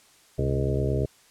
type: harmonic tone with a mistuned harmonic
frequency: 68.8 Hz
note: C#2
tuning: 12 cents flat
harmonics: 1 / 2 / 3 / 4 / 5 / 6 / 7 / 8 / 9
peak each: -29 / -26 / -36 / -35 / -34 / -30 / -34 / -42 / -34 dBFS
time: 0.38-1.06 s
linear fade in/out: 10 ms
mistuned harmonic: 2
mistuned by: -100 cents
effects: white hiss -57 dBFS RMS until 1.3 s + low-pass 10000 Hz 12 dB/octave